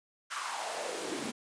pink noise with high-pass filter sweep, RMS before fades -37 dBFS, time 0.3-1.32 s, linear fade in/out 20 ms, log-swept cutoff 1400 to 220 Hz, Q 3.5, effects resampled to 22050 Hz

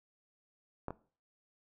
clicks, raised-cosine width 1 ms, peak -23 / -26 dBFS, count 2, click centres 0.883 / 0.906 s, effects noise-tail reverb RT60 0.4 s tail -18 dB re dry

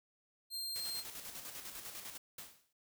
sawtooth tone, 4186 Hz, C8, in tune, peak -36 dBFS, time 0.5-1.04 s, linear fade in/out 50 ms
white noise with tremolo, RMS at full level -46 dBFS, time 0.75-2.18 s, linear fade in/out 10 ms, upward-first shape square, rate 10 Hz, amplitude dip 45%
white noise with exponential decay, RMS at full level -45 dBFS, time 2.38-2.73 s, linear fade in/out 5 ms, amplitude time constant 75 ms
effects none

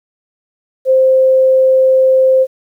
sine tone, 523.3 Hz, C5, in tune, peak -6 dBFS, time 0.85-2.47 s, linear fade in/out 50 ms, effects 8-bit

